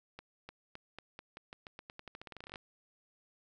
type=accelerating click train; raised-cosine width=0.3 ms; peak=-30 dBFS; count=24; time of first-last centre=0.19-2.558 s; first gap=300 ms; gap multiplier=0.88; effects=none